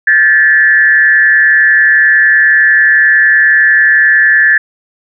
sine tone with frequency modulation, 1739 Hz, A6, 21 cents flat, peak -4 dBFS, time 0.07-4.58 s, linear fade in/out 5 ms, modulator 151 Hz, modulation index 0.73, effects none

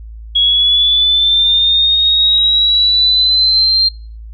sine linear sweep, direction up, 3322 to 4186 Hz, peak -8 dBFS, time 0.35-3.89 s, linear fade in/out 10 ms, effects noise-tail reverb RT60 0.4 s tail -22 dB re dry + added 55 Hz sine -28 dBFS peak until 4.33 s

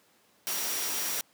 sine tone in noise, 5700 Hz, F8, 34 cents sharp, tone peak -38 dBFS, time 0.47-1.21 s, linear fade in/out 0 ms, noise white, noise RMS -32 dBFS, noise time 0.47-1.21 s, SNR -9 dB, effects pink hiss -64 dBFS RMS until 1.33 s + high-pass 200 Hz 12 dB/octave

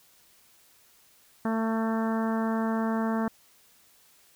harmonic tone, 223.6 Hz, A3, 28 cents sharp, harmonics 1 / 2 / 3 / 4 / 5 / 6 / 7 / 8, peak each -26 / -35 / -35 / -36 / -38 / -41 / -42 / -45 dBFS, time 1.45-3.28 s, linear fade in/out 2 ms, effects white hiss -60 dBFS RMS until 4.35 s

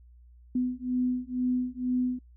sine beating tone pair, 249.8 / 251.9 Hz, B3 / B3, +20 / +34 cents, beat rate 2.1 Hz, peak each -29 dBFS, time 0.55-2.19 s, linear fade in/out 5 ms, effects noise-tail reverb RT60 0.1 s tail -22 dB re dry + added 60 Hz sine -51 dBFS peak until 2.36 s

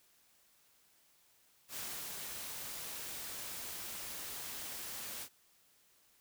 white noise with ADSR envelope, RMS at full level -42 dBFS, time 1.68-5.29 s, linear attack 83 ms, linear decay 310 ms, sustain -2 dB, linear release 66 ms, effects white hiss -69 dBFS RMS until 6.2 s

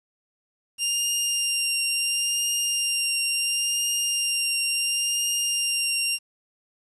15% pulse tone with vibrato, 2794 Hz, F7, in tune, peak -15 dBFS, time 0.78-6.19 s, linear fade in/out 50 ms, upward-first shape triangle, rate 0.72 Hz, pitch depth 17 cents each way, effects resampled to 24000 Hz + 9-bit

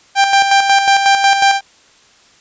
sawtooth tone with tremolo, 790 Hz, G5, 13 cents sharp, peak -3 dBFS, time 0.15-1.61 s, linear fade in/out 50 ms, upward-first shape square, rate 5.5 Hz, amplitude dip 50%, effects white hiss -48 dBFS RMS until 2.4 s + resampled to 16000 Hz

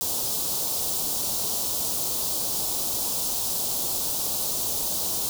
white band-stop noise, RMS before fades -27 dBFS, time 0.01-5.29 s, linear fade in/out 0 ms, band 980 to 3700 Hz, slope 24 dB/octave, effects none

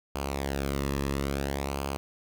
sawtooth tone with flanger, 69.3 Hz, C#2, in tune, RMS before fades -31 dBFS, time 0.15-1.97 s, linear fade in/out 0 ms, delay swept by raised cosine 0.53 to 1.36 ms, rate 0.59 Hz, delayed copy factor -0.65, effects none

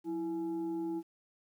sine tone with frequency modulation, 330 Hz, E4, 2 cents sharp, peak -33 dBFS, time 0.04-1.03 s, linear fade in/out 50 ms, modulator 511 Hz, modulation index 0.38, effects 11-bit

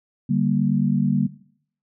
sine chord, G minor, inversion second, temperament just, 147 / 196 / 235.2 Hz, D3 / G3 / Bb3, +2 / 0 / +16 cents, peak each -22 dBFS, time 0.29-1.27 s, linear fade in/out 10 ms, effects noise-tail reverb RT60 0.6 s tail -17 dB re dry

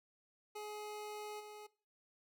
25% pulse tone with level steps, 421 Hz, G#4, 24 cents sharp, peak -40 / -46 dBFS, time 0.55-1.67 s, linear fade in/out 10 ms, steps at 1.39 s, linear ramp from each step 20 ms, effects noise-tail reverb RT60 0.4 s tail -20 dB re dry

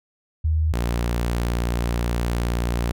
sine / sawtooth tone pair in turn, 78.7 / 58.96 Hz, D#2 / A#1, +20 / +20 cents, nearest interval perfect fourth, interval 500 cents, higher first, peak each -17 dBFS, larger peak neither, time 0.44-0.73 / 0.73-2.92 s, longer second, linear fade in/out 10 ms, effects none

